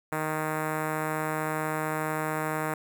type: tone with notch filter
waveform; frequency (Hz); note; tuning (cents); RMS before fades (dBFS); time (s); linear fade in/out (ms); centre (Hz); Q
5% pulse; 155.56; D#3; 0; -30; 0.12-2.74; 2; 4600; 0.52
effects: none